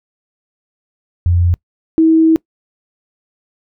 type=tone pair in turn; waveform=sine; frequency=87.31 / 322.1 Hz; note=F2 / E4; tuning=0 / -40 cents; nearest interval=octave + major seventh; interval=2260 cents; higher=second; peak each=-9 / -6 dBFS; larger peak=second; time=1.26-1.54 / 1.98-2.36 s; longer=second; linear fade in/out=0 ms; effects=noise-tail reverb RT60 0.1 s tail -24 dB re dry